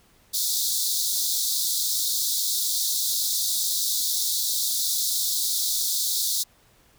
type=high-pass noise; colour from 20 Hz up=pink; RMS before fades=-25 dBFS; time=0.33-6.44 s; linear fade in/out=20 ms; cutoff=3600 Hz; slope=96 dB/octave; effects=pink hiss -59 dBFS RMS until 6.98 s